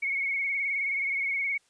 sine tone with vibrato, 2207 Hz, C#7, 8 cents flat, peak -26 dBFS, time 0.02-1.58 s, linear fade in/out 10 ms, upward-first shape sine, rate 19 Hz, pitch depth 46 cents each way, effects white hiss -67 dBFS RMS until 1.69 s + resampled to 22050 Hz

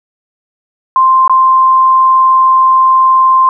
sine tone with dropouts, 1046.5 Hz, C6, in tune, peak -4 dBFS, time 0.96-3.49 s, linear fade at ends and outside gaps 1 ms, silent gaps 1.278-1.296 s, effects none

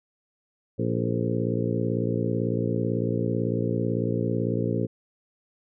harmonic tone with a mistuned harmonic, 58 Hz, A#1, 8 cents flat, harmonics 2 / 3 / 4 / 5 / 6 / 7 / 8 / 9, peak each -28 / -30 / -31 / -32 / -33 / -33 / -34 / -35 dBFS, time 0.78-4.87 s, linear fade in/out 20 ms, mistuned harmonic 7, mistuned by +49 cents, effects none

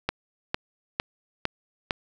click train, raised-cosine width 0.3 ms, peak -8 dBFS, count 5, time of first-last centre 0.09-1.908 s, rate 2.2 Hz, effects none

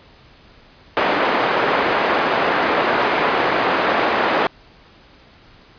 pink band-pass noise, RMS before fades -18 dBFS, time 0.97-4.47 s, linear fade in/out 0 ms, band 420 to 1900 Hz, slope 12 dB/octave, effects pink hiss -48 dBFS RMS until 5.78 s + resampled to 11025 Hz

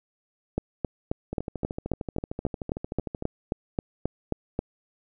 two click trains, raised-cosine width 2 ms, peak -18 / -12 dBFS, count 26 / 16, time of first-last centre 1.33-3.224 / 0.58-4.591 s, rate 13.2 / 3.74 Hz, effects none

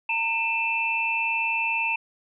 sine tone cluster, 915 / 2427 / 2649 Hz, A#5 / D#7 / E7, -32 / -44 / +8 cents, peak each -29 / -31 / -24 dBFS, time 0.09-1.96 s, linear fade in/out 5 ms, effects none

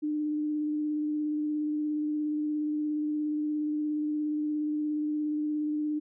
sine tone with vibrato, 301.2 Hz, D4, 44 cents sharp, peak -27 dBFS, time 0.02-6 s, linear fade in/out 20 ms, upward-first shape square, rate 17 Hz, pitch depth 11 cents each way, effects none

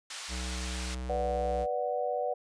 white band-pass noise, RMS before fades -41 dBFS, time 0.1-0.95 s, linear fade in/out 5 ms, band 950 to 6600 Hz, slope 12 dB/octave
square tone, 63 Hz, B1, 35 cents sharp, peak -35 dBFS, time 0.28-1.67 s, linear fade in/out 50 ms
sine chord, B minor, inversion none, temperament equal with one note detuned, 491 / 587.3 / 740 Hz, B4 / D5 / F#5, -10 / 0 / 0 cents, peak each -33 dBFS, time 1.09-2.34 s, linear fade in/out 10 ms
effects resampled to 22050 Hz

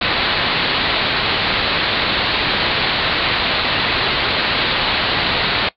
white low-pass noise, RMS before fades -18 dBFS, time 0.01-5.69 s, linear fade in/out 5 ms, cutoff 4400 Hz, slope 96 dB/octave, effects noise-tail reverb RT60 0.1 s tail -19 dB re dry

